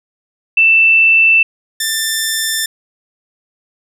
sine / 10% pulse tone pair in turn, 2662 / 1779.8 Hz, E7 / A6, +16 / +19 cents, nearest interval perfect fifth, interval 697 cents, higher first, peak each -6 dBFS, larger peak neither, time 0.57-1.43 / 1.8-2.66 s, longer neither, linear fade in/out 5 ms, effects none

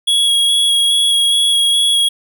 square tone with vibrato, 3328 Hz, G#7, 3 cents sharp, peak -11 dBFS, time 0.07-2.09 s, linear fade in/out 10 ms, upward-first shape square, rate 2.4 Hz, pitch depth 10 cents each way, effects none

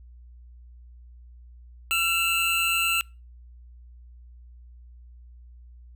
square tone cluster, 1355 / 2649 / 2818 Hz, E6 / E7 / F7, +47 / +8 / +15 cents, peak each -30 / -25 / -27 dBFS, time 1.91-3.01 s, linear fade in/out 0 ms, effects noise-tail reverb RT60 0.3 s tail -26 dB re dry + added 60 Hz sine -45 dBFS peak until 5.95 s

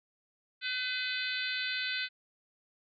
harmonic tone, 506 Hz, B4, 42 cents sharp, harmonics 3 / 4 / 5 / 6 / 7 / 8 / 9, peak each -36 / -40 / -38 / -43 / -39 / -39 / -44 dBFS, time 0.61-2.09 s, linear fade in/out 50 ms, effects MP3 96 kbps

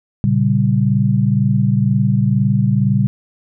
sine chord, G diminished, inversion first, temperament equal, 116.54 / 138.59 / 196 Hz, Bb2 / Db3 / G3, 0 / 0 / 0 cents, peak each -16 dBFS, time 0.24-3.07 s, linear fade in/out 0 ms, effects none

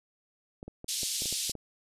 clicks, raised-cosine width 2 ms, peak -28 dBFS, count 9, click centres 0.629 / 0.68 / 0.844 / 1.032 / 1.221 / 1.257 / 1.326 / 1.496 / 1.553 s
pink band-pass noise, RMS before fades -33 dBFS, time 0.88-1.52 s, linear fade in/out 10 ms, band 3600 to 11000 Hz, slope 24 dB/octave
effects resampled to 32000 Hz

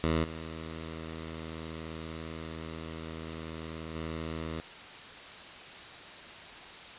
10% pulse tone with level steps, 80.5 Hz, E2, 41 cents flat, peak -18 / -31 / -27 dBFS, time 0.04-4.6 s, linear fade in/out 0 ms, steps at 0.23 / 3.94 s, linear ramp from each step 20 ms, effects white hiss -46 dBFS RMS until 6.98 s + resampled to 8000 Hz

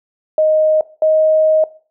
sine tone pair in turn, 622.3 / 626.6 Hz, D#5 / D#5, 0 / +12 cents, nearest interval unison, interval 12 cents, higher second, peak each -9 dBFS, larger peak neither, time 0.38-0.81 / 1.02-1.64 s, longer second, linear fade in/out 2 ms, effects noise-tail reverb RT60 0.4 s tail -19 dB re dry

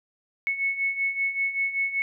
sine beating tone pair, 2200 / 2205.2 Hz, C#7 / C#7, -14 / -10 cents, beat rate 5.2 Hz, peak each -30 / -25 dBFS, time 0.47-2.02 s, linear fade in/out 0 ms, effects none

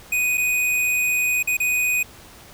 square tone with dropouts, 2489 Hz, D#7, in tune, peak -19 dBFS, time 0.12-2.03 s, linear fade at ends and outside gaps 5 ms, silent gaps 0.374-0.378 / 1.428-1.473 / 1.57-1.601 s, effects pink hiss -45 dBFS RMS until 2.53 s

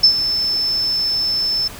sine tone with ADSR envelope, 5274 Hz, E8, in tune, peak -5 dBFS, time 0.03-1.68 s, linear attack 10 ms, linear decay 86 ms, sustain -11 dB, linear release 7 ms, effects pink hiss -35 dBFS RMS until 1.79 s

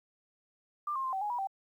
sine tone with pitch steps, 1189 / 1066 / 1045 / 768 / 833 / 968 / 778 Hz, D6 / C6 / C6 / G5 / G#5 / B5 / G5, +21 / +32 / -2 / -36 / +5 / -35 / -13 cents, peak -31 dBFS, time 0.87-1.472 s, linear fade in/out 5 ms, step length 86 ms, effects 11-bit

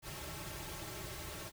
pink noise with comb filter, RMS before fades -45 dBFS, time 0.02-1.52 s, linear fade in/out 50 ms, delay 4.1 ms, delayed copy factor -0.9, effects none

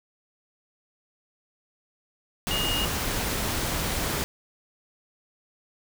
sine tone in noise, 2854 Hz, F7, 37 cents sharp, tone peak -27 dBFS, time 2.51-2.85 s, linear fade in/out 0 ms, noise pink, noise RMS -28 dBFS, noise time 2.47-4.24 s, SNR -2 dB, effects none

